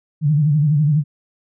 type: tone with vibrato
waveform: sine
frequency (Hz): 149.3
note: D3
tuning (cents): +29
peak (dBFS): -12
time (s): 0.21-1.04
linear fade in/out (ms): 50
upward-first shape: sine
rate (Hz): 12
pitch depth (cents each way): 100
effects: none